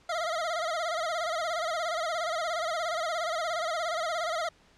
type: tone with vibrato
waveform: 25% pulse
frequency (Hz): 662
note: E5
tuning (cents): +7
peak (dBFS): -25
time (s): 0.09-4.49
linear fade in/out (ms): 5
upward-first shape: sine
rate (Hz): 17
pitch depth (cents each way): 110
effects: pink hiss -61 dBFS RMS until 4.77 s + low-pass 6000 Hz 12 dB/octave

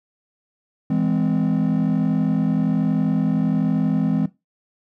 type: chord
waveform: triangle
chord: E augmented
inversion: none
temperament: just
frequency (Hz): 164.81 / 206 / 257.5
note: E3 / G#3 / B#3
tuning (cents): 0 / -14 / -28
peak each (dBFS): -19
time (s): 0.9-4.26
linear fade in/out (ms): 5
effects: noise-tail reverb RT60 0.2 s tail -17 dB re dry + tanh soft clip ceiling -10 dBFS

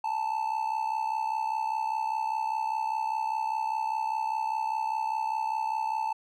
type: tone with amplitude modulation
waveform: triangle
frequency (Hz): 880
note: A5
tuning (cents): 0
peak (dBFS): -22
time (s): 0.04-6.13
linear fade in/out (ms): 5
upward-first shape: sine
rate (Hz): 65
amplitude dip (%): 75
effects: none

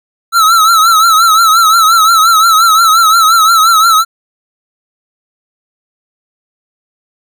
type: tone with vibrato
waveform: square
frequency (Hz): 1318.5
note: E6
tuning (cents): 0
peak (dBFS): -5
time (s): 0.32-4.05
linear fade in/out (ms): 50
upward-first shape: triangle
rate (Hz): 5.7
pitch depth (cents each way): 95
effects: none

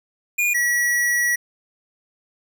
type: tone pair in turn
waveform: square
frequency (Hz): 2432 / 1930.3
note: D#7 / B6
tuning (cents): -40 / -40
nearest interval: major third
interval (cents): 400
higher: first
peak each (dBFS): -18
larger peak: neither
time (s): 0.38-0.54 / 0.54-1.36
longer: second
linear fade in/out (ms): 10
effects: none

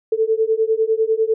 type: beating tone pair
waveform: sine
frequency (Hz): 438.3 / 448.3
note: A4 / A4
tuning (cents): -7 / +32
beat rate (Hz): 10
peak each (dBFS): -18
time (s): 0.12-1.34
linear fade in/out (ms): 5
effects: none

